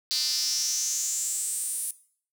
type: tone with high-pass filter sweep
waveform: square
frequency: 138.59 Hz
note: C#3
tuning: in tune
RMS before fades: -29 dBFS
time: 0.11-1.91 s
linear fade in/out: 0 ms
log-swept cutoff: 4500 to 10000 Hz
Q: 5.9
effects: noise-tail reverb RT60 0.5 s tail -17 dB re dry